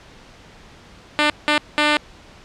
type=tone bursts at uneven times; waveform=5% pulse; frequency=298.5 Hz; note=D4; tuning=28 cents sharp; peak=-3 dBFS; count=3; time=1.19-1.3 / 1.48-1.58 / 1.78-1.97 s; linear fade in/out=0 ms; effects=pink hiss -45 dBFS RMS until 2.44 s + low-pass 5000 Hz 12 dB/octave